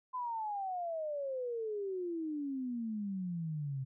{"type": "exponential sweep", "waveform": "sine", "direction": "down", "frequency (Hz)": [1026, 130], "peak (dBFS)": -35, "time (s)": [0.13, 3.85], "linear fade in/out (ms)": 20, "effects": []}